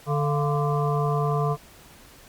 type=harmonic tone with a mistuned harmonic; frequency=146.83 Hz; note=D3; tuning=in tune; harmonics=1 / 3 / 5 / 7 / 8; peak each=-23 / -28 / -30 / -31 / -32 dBFS; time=0.06-1.57 s; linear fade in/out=50 ms; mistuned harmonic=5; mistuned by=-92 cents; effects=pink hiss -50 dBFS RMS until 2.28 s + Opus 48 kbps